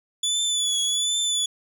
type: tone with vibrato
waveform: 25% pulse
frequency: 3449 Hz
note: A7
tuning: 35 cents flat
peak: -17 dBFS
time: 0.23-1.46 s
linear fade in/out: 5 ms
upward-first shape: triangle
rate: 1.3 Hz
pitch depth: 54 cents each way
effects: none